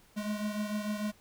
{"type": "beating tone pair", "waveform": "square", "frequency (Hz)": [208.6, 215.3], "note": ["G#3", "A3"], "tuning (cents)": [8, -37], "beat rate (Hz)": 6.7, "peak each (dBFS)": [-34, -39], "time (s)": [0.16, 1.12], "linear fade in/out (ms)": 20, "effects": ["pink hiss -62 dBFS RMS until 1.2 s"]}